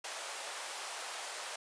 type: high-pass noise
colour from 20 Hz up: pink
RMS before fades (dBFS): -42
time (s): 0.04-1.56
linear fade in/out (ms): 5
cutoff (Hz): 570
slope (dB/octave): 24
effects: resampled to 22050 Hz